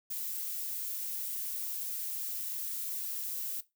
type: noise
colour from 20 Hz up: violet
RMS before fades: -37 dBFS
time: 0.1-3.61 s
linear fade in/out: 10 ms
effects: noise-tail reverb RT60 0.2 s tail -17 dB re dry